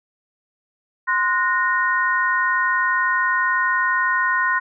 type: tone cluster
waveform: sine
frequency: 1039 / 1461 / 1851 Hz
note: C6 / F#6 / A#6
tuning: -12 / -22 / -13 cents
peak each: -21 dBFS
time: 1.07-4.6 s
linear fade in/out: 20 ms
effects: none